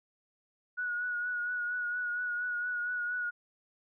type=tone with vibrato; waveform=sine; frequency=1458 Hz; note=F#6; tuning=26 cents flat; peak=-31 dBFS; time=0.77-3.31 s; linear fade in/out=20 ms; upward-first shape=triangle; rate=4.3 Hz; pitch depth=33 cents each way; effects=none